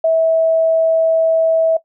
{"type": "tone", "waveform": "sine", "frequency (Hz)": 650, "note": "E5", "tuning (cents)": -24, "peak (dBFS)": -10, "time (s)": [0.04, 1.77], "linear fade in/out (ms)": 5, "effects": ["noise-tail reverb RT60 0.1 s tail -17 dB re dry"]}